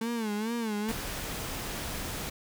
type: tone with vibrato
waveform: 35% pulse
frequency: 221.2 Hz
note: A3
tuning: 9 cents sharp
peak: -28 dBFS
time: 0.01-0.92 s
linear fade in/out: 5 ms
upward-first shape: sine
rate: 2.3 Hz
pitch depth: 120 cents each way
type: noise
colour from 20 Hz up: pink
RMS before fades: -36 dBFS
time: 0.88-2.3 s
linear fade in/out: 10 ms
effects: none